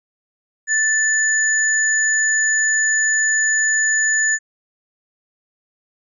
sine tone pair together, 1760 / 6911 Hz, A6 / A8, 0 / -32 cents, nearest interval 2 octaves, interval 2368 cents, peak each -16 / -19 dBFS, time 0.67-4.39 s, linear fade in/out 50 ms, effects none

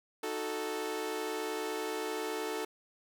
sawtooth chord, D# diminished, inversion none, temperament equal, 311.1 / 370 / 440 Hz, D#4 / F#4 / A4, 0 / 0 / 0 cents, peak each -37 / -37 / -32 dBFS, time 0.23-2.65 s, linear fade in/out 5 ms, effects none

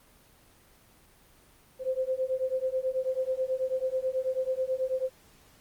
sine beating tone pair, 515 / 524.2 Hz, C5 / C5, -28 / +3 cents, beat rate 9.2 Hz, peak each -30 dBFS, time 1.79-5.1 s, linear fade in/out 50 ms, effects pink hiss -59 dBFS RMS until 5.6 s + Opus 24 kbps

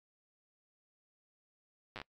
slowing click train, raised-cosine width 0.3 ms, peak -27 dBFS, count 6, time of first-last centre 1.96-2.016 s, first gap 8 ms, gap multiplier 1.17, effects noise-tail reverb RT60 0.1 s tail -25 dB re dry + AAC 48 kbps

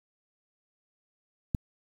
click, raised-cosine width 5 ms, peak -14 dBFS, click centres 1.548 s, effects 8-bit

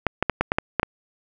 clicks, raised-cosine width 0.5 ms, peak -4 dBFS, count 8, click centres 0.067 / 0.226 / 0.297 / 0.41 / 0.519 / 0.585 / 0.797 / 0.831 s, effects none

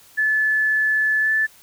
sine tone with pitch glide, 1732 to 1749.1 Hz, A6 to A6, -28 to -11 cents, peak -16 dBFS, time 0.17-1.47 s, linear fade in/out 20 ms, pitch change +17 cents, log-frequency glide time 1.21-1.3 s, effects white hiss -50 dBFS RMS until 1.62 s

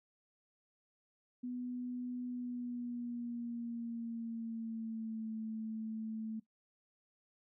sine tone with pitch glide, 247.4 to 220.4 Hz, B3 to A3, +3 to +3 cents, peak -38 dBFS, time 1.43-6.4 s, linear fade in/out 10 ms, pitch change -200 cents, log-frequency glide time 2.26-5.32 s, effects noise-tail reverb RT60 0.1 s tail -17 dB re dry

